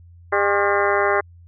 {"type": "harmonic tone with a mistuned harmonic", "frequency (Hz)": 201.3, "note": "G3", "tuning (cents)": 46, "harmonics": [2, 3, 4, 5, 6, 7, 8, 9, 10], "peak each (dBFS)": [-21, -23, -24, -25, -26, -26, -27, -28, -28], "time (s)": [0.32, 1.21], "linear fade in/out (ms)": 10, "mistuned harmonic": 5, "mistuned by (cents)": 110, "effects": ["added 86 Hz sine -43 dBFS peak until 1.47 s"]}